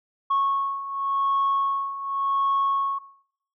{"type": "beating tone pair", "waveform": "sine", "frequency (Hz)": [1100, 1100.89], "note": ["C#6", "C#6"], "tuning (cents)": [-14, -12], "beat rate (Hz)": 0.89, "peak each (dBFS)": [-26, -22], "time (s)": [0.3, 2.99], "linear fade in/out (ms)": 10, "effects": ["noise-tail reverb RT60 0.7 s tail -20 dB re dry", "tanh soft clip ceiling -16 dBFS"]}